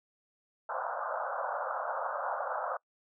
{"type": "band-pass noise", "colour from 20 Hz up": "pink", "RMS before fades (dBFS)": -35, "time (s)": [0.69, 2.77], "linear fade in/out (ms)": 5, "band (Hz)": [520, 1500], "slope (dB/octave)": 96, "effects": ["noise-tail reverb RT60 0.1 s tail -24 dB re dry"]}